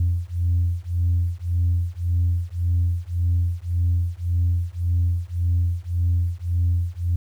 sine beating tone pair, 86 / 87.8 Hz, F2 / F2, -26 / +10 cents, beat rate 1.8 Hz, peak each -21 dBFS, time 0-7.16 s, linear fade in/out 5 ms, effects tanh soft clip ceiling -13 dBFS + 9-bit

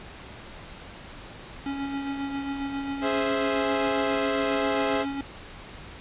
square tone with tremolo, 277.2 Hz, C#4, in tune, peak -28 dBFS, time 1.66-5.21 s, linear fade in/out 2 ms, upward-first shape sine, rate 7.4 Hz, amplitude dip 40%
sawtooth chord, Ab augmented, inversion none, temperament equal, 415.3 / 523.3 / 659.3 Hz, Ab4 / C5 / E5, 0 / 0 / 0 cents, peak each -25 dBFS, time 3.01-5.06 s, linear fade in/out 50 ms
effects pink hiss -43 dBFS RMS until 6 s + resampled to 8000 Hz

